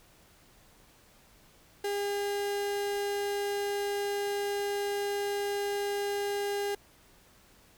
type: tone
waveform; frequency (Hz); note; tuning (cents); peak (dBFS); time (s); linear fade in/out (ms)
35% pulse; 404.9; G#4; -44; -28; 1.84-6.75; 5
effects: pink hiss -60 dBFS RMS until 7.77 s